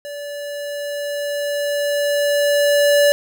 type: tone with level ramp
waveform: square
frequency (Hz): 578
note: D5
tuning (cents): -28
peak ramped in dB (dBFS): -29 to -11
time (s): 0.05-3.12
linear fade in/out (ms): 0
effects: none